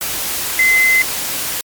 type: tone in noise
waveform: sine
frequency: 2053 Hz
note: C7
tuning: 33 cents flat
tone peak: -9 dBFS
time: 0.59-1.02 s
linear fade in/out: 2 ms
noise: white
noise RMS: -21 dBFS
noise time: 0.01-1.61 s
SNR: +9 dB
effects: MP3 96 kbps